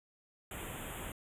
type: band-stop noise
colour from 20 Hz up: pink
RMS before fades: -43 dBFS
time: 0.51-1.12 s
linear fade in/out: 2 ms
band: 3500 to 7000 Hz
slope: 96 dB/octave
effects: resampled to 32000 Hz